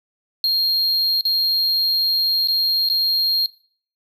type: tone with dropouts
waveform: triangle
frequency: 4228 Hz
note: C8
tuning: 17 cents sharp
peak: -14 dBFS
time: 0.44-3.46 s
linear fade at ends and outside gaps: 1 ms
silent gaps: 1.21-1.252 / 2.474-2.484 / 2.888-2.899 s
effects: noise-tail reverb RT60 0.5 s tail -21 dB re dry